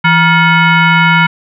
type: tone with frequency modulation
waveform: sine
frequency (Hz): 621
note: D#5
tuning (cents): -3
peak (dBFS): -5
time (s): 0.04-1.27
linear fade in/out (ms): 10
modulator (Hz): 787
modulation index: 2.4
effects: none